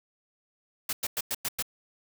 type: noise bursts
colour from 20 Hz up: white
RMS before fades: -30 dBFS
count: 6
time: 0.89-1.625 s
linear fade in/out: 5 ms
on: 40 ms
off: 99 ms
effects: none